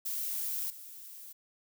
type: noise with level steps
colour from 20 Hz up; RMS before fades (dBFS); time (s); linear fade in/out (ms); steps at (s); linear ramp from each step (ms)
violet; -35 / -48; 0.05-1.33; 10; 0.7; 2
effects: none